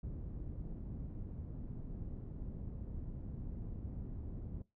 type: low-pass noise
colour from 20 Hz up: pink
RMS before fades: -44 dBFS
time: 0.03-4.62 s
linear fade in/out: 2 ms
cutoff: 210 Hz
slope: 12 dB/octave
effects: noise-tail reverb RT60 0.2 s tail -19 dB re dry